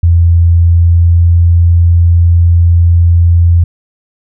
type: tone with pitch glide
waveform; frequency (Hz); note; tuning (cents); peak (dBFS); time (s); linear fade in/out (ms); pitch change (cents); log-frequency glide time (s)
sine; 84.8 to 85.44; E2 to F2; +50 to -37; -3; 0.03-3.64; 5; +13; 0.38-1.44
effects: none